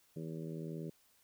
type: harmonic tone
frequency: 80.5 Hz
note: E2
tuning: 41 cents flat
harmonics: 2 / 3 / 4 / 5 / 6 / 7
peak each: -42 / -49 / -48 / -48 / -54 / -55 dBFS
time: 0.16-0.9 s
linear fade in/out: 5 ms
effects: white hiss -70 dBFS RMS until 1.23 s